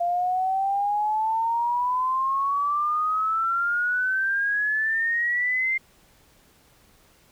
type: exponential sweep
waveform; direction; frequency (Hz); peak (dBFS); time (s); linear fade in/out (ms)
sine; up; 690 to 2105; -21; 0-5.78; 10
effects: pink hiss -58 dBFS RMS until 7.31 s